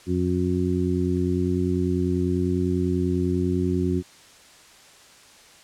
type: harmonic tone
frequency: 90.1 Hz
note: F#2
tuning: 45 cents flat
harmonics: 1 / 2 / 3 / 4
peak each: -26 / -26 / -26 / -26 dBFS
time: 0.06-4.03 s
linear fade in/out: 50 ms
effects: white hiss -50 dBFS RMS until 5.63 s + low-pass 8000 Hz 12 dB/octave